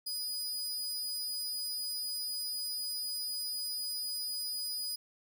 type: tone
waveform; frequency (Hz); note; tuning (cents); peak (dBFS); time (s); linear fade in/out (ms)
sawtooth; 4948; D#8; -10; -32; 0.06-4.96; 10
effects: none